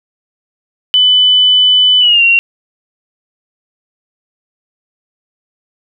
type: tone with pitch glide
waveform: sine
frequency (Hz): 3000 to 2751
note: F#7 to F7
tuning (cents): +23 to -27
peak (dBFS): -5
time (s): 0.94-2.39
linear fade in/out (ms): 0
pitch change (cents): -150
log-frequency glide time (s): 2-2.23
effects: none